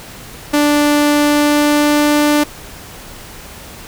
sawtooth tone with pitch glide, 293.7 to 295.7 Hz, D4 to D4, 0 to +12 cents, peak -6 dBFS, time 0.53-2.44 s, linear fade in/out 10 ms, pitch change +12 cents, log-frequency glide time 1.2-2.18 s, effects pink hiss -34 dBFS RMS until 3.87 s

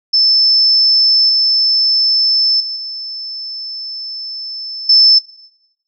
sine tone with level steps, 5274 Hz, E8, in tune, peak -8 / -10 / -20 / -23 / -5 dBFS, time 0.13-5.19 s, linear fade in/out 10 ms, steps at 1.29 / 2.6 / 2.76 / 4.89 s, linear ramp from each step 5 ms, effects noise-tail reverb RT60 0.9 s tail -19 dB re dry

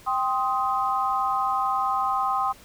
sine chord, C minor, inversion second, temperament just, 784.9 / 1046.5 / 1255.8 Hz, G5 / C6 / Eb6, +2 / 0 / +16 cents, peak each -26 dBFS, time 0.06-2.53 s, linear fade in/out 20 ms, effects pink hiss -50 dBFS RMS until 2.64 s

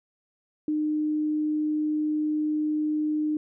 sine tone, 304.5 Hz, D#4, 37 cents flat, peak -23 dBFS, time 0.68-3.37 s, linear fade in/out 2 ms, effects none

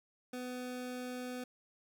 25% pulse tone, 250 Hz, B3, 21 cents sharp, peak -36 dBFS, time 0.33-1.44 s, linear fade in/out 5 ms, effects none

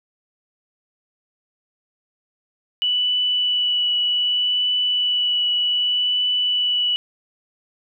sine tone with vibrato, 2960 Hz, F#7, in tune, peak -17 dBFS, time 2.82-6.96 s, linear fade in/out 0 ms, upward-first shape triangle, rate 0.65 Hz, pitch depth 12 cents each way, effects none

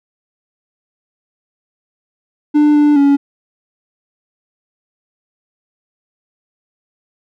triangle tone with pitch steps, 297.4 / 295 / 281.7 Hz, D4 / D4 / C#4, +22 / +8 / +28 cents, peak -5 dBFS, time 2.54-3.17 s, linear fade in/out 20 ms, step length 210 ms, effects none

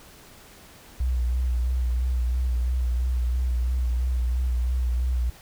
sine tone with vibrato, 61.74 Hz, B1, in tune, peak -21 dBFS, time 1-5.3 s, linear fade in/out 5 ms, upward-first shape sine, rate 3 Hz, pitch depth 43 cents each way, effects pink hiss -49 dBFS RMS until 5.41 s

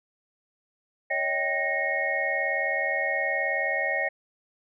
sine tone cluster, 557 / 636 / 779 / 1864 / 2180 Hz, C#5 / D#5 / G5 / A#6 / C#7, +8 / +38 / -11 / -1 / -29 cents, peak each -32 / -32 / -34 / -27 / -31 dBFS, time 1.1-4.09 s, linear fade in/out 10 ms, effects none

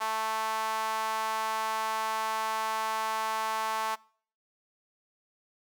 sawtooth tone with high-pass filter, 220 Hz, A3, in tune, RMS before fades -31 dBFS, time 0-3.96 s, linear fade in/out 20 ms, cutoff 950 Hz, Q 3.8, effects noise-tail reverb RT60 0.5 s tail -24 dB re dry

